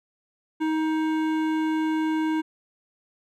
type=tone with hard clipping; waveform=triangle; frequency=314.8 Hz; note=D#4; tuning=20 cents sharp; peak=-24 dBFS; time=0.6-2.42 s; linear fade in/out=20 ms; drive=18 dB; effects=none